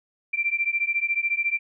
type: beating tone pair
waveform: sine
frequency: 2349 / 2363 Hz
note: D7 / D7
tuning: 0 / +10 cents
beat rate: 14 Hz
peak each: -25 dBFS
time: 0.33-1.59 s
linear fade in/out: 10 ms
effects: none